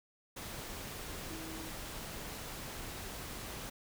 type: tone in noise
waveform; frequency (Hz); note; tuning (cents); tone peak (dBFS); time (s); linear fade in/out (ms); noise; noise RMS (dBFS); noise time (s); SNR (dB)
sine; 321; E4; -46; -46; 1.3-1.7; 10; pink; -44; 0.36-3.7; -5
effects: none